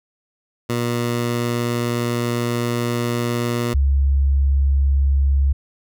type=tone pair in turn; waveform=15% pulse / sine; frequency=119.5 / 68.89 Hz; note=A#2 / C#2; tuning=+43 / -10 cents; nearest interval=minor seventh; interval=953 cents; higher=first; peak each=-13 dBFS; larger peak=neither; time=0.69-3.74 / 3.74-5.53 s; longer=first; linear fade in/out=10 ms; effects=none